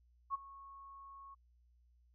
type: tone with ADSR envelope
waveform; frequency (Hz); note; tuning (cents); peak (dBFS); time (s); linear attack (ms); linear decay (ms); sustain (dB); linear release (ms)
sine; 1100; C#6; -14; -32; 0.3-1.35; 43; 18; -19; 15
effects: added 60 Hz sine -66 dBFS peak until 2.14 s